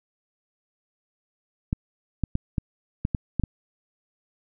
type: clicks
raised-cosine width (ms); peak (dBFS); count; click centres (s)
5; -11; 8; 1.729 / 2.237 / 2.354 / 2.582 / 3.051 / 3.148 / 3.397 / 3.437
effects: none